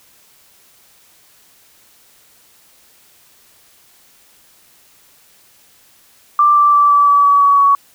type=tone with pitch steps; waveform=sine; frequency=1179 / 1170.9 / 1162.8 / 1154.7 / 1146.8 / 1138.8 / 1131 / 1123.2 Hz; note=D6 / D6 / D6 / D6 / D6 / C#6 / C#6 / C#6; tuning=+6 / -6 / -18 / -30 / -42 / +46 / +34 / +22 cents; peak=-7 dBFS; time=6.39-7.75 s; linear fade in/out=2 ms; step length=170 ms; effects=white hiss -50 dBFS RMS until 7.94 s